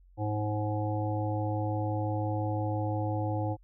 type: harmonic tone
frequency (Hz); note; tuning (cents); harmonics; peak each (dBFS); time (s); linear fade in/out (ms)
105.8; G#2; +33; 1 / 3 / 5 / 7 / 8; -30 / -35 / -37 / -38 / -39; 0.17-3.57; 50
effects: added 45 Hz sine -55 dBFS peak until 3.63 s